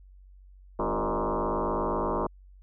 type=tone with frequency modulation; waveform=sine; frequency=294 Hz; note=D4; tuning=2 cents sharp; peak=-25 dBFS; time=0.79-2.27 s; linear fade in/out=5 ms; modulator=108 Hz; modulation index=7.9; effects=added 47 Hz sine -49 dBFS peak until 2.62 s